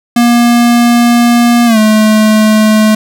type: tone with pitch glide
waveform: square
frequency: 238 to 215.7 Hz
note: A#3 to A3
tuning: +36 to -34 cents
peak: -5 dBFS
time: 0.16-2.95 s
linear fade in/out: 5 ms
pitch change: -170 cents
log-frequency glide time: 1.66-1.78 s
effects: none